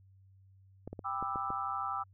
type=clicks; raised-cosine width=2 ms; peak=-28 dBFS; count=6; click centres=0.876 / 0.93 / 0.992 / 1.226 / 1.358 / 1.504 s
type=chord; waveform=sine; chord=E minor seventh; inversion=first; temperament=just; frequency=791.1 / 988.9 / 1186.7 / 1318.5 Hz; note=G5 / B5 / D6 / E6; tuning=+16 / +2 / +18 / 0 cents; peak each=-39 / -43 / -38 / -37 dBFS; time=1.04-2.04 s; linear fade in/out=20 ms
effects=added 96 Hz sine -58 dBFS peak until 2.13 s